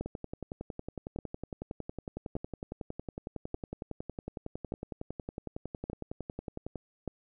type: two click trains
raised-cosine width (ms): 2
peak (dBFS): -21 / -24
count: 7 / 74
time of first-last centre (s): 0.01-7.077 / 0.06-6.757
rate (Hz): 0.849 / 10.9
effects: none